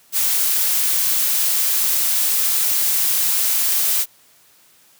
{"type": "noise", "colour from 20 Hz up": "blue", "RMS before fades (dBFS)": -18, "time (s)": [0.12, 4.06], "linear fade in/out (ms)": 50, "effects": ["white hiss -53 dBFS RMS until 4.99 s", "high-pass 80 Hz 12 dB/octave"]}